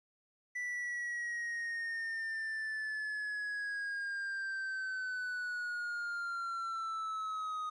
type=linear sweep; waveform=triangle; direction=down; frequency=1975.5 to 1244.5 Hz; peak=-34 dBFS; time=0.55-7.7 s; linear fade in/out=10 ms; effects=resampled to 22050 Hz + 12-bit